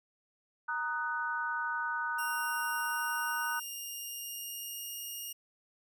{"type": "chord", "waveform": "sine", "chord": "D# minor", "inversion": "second", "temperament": "just", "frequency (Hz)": [933.4, 1244.5, 1493.4], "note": ["A#5", "D#6", "F#6"], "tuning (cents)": [2, 0, 16], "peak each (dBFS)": [-37, -38, -34], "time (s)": [0.68, 3.6], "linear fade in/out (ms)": 10}
{"type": "tone with pitch glide", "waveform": "5% pulse", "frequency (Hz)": [2794, 2844], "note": ["F7", "F7"], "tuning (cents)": [0, 31], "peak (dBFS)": -31, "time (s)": [2.18, 5.33], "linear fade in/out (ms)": 10, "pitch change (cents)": 31, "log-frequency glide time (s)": [2.46, 4.89]}
{"effects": []}